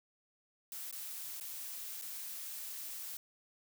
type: noise with dropouts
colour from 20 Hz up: blue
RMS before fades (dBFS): -44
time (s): 0.72-3.17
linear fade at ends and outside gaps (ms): 1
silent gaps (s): 0.912-0.926 / 1.4-1.409 / 2.014-2.021
effects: none